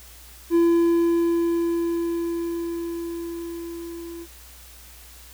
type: tone with level ramp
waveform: triangle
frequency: 338.4 Hz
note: E4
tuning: 45 cents sharp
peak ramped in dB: -12 to -32 dBFS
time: 0.5-4.27 s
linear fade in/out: 50 ms
effects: added 60 Hz sine -47 dBFS peak until 5.33 s + white hiss -47 dBFS RMS until 5.33 s